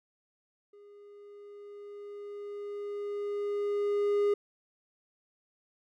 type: tone with level ramp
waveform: triangle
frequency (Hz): 409.3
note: G#4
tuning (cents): -25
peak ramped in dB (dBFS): -50 to -21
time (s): 0.73-4.34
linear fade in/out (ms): 5
effects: none